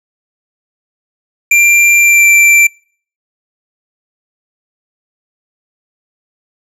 square tone with pitch glide, 2372 to 2349 Hz, D7 to D7, +17 to 0 cents, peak -5 dBFS, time 1.51-2.67 s, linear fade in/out 5 ms, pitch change -17 cents, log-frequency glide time 1.96-2.27 s, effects noise-tail reverb RT60 0.5 s tail -26 dB re dry + low-pass 12000 Hz 12 dB/octave

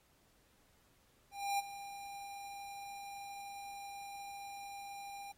square tone with ADSR envelope, 800 Hz, G5, 35 cents sharp, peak -32 dBFS, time 1.31-5.32 s, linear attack 280 ms, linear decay 22 ms, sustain -14 dB, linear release 6 ms, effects pink hiss -71 dBFS RMS until 5.37 s + AAC 48 kbps

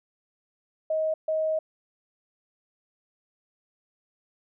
sine tone bursts at uneven times, 630 Hz, D#5, 21 cents sharp, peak -23 dBFS, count 2, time 0.9-1.14 / 1.28-1.59 s, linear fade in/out 5 ms, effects none

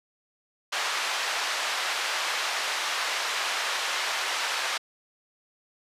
pink band-pass noise, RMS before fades -29 dBFS, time 0.72-4.78 s, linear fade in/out 10 ms, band 940 to 5300 Hz, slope 12 dB/octave, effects high-pass 400 Hz 12 dB/octave + resampled to 32000 Hz

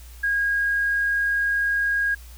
triangle tone with tanh clipping, 1634 Hz, G#6, 29 cents flat, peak -19 dBFS, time 0.23-2.15 s, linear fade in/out 10 ms, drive 2 dB, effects added 60 Hz sine -40 dBFS peak until 2.37 s + white hiss -50 dBFS RMS until 2.37 s

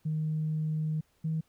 sine tone pair in turn, 155.56 / 159.1 Hz, D#3 / D#3, 0 / +39 cents, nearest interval unison, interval 39 cents, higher second, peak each -27 dBFS, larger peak neither, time 0.05-1.01 / 1.24-1.41 s, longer first, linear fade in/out 10 ms, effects tanh soft clip ceiling -23 dBFS + pink hiss -70 dBFS RMS until 1.48 s

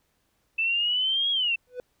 sine exponential two-way sweep, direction up then down, 2637 to 3327 to 2639 Hz, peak -22 dBFS, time 0.58-1.56 s, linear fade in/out 10 ms, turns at 1.31 s
triangle tone with exponential growth, 497.2 Hz, B4, 12 cents sharp, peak -26 dBFS, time 1.67-1.8 s, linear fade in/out 1 ms, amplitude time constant 28 ms
effects pink hiss -71 dBFS RMS until 2 s

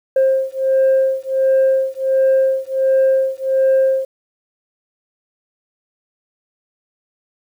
sine beating tone pair, 530 / 531.4 Hz, C5 / C5, +22 / +27 cents, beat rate 1.4 Hz, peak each -14 dBFS, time 0.16-4.05 s, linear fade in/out 5 ms, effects tanh soft clip ceiling -8 dBFS + 8-bit

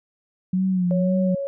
sine tone with vibrato, 182.4 Hz, F#3, 24 cents flat, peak -18 dBFS, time 0.53-1.35 s, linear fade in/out 5 ms, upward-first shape sine, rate 1.9 Hz, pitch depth 65 cents each way
sine tone, 555 Hz, C#5, 2 cents sharp, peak -24 dBFS, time 0.91-1.47 s, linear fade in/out 0 ms
effects none

